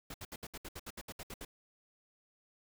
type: noise bursts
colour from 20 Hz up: pink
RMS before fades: -45 dBFS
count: 13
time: 0.1-1.45 s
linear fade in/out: 5 ms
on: 42 ms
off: 67 ms
effects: none